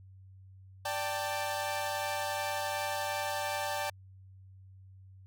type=chord; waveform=sawtooth; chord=D suspended fourth; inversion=none; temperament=equal with one note detuned; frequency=587.3 / 784 / 886.6 Hz; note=D5 / G5 / A5; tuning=0 / 0 / +13 cents; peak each=-33 dBFS; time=0.85-3.9 s; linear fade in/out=5 ms; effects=added 95 Hz sine -51 dBFS peak until 5.26 s